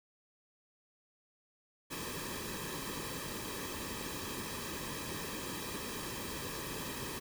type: noise with comb filter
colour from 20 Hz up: pink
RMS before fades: -41 dBFS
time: 1.9-7.2 s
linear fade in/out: 20 ms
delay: 1.4 ms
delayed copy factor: -0.7
effects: none